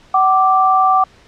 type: tone pair together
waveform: sine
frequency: 755 / 1174.7 Hz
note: F#5 / D6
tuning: +35 / 0 cents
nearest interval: minor sixth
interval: 765 cents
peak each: -12 dBFS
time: 0.14-1.04 s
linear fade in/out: 5 ms
effects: pink hiss -47 dBFS RMS until 1.27 s + low-pass 5000 Hz 12 dB/octave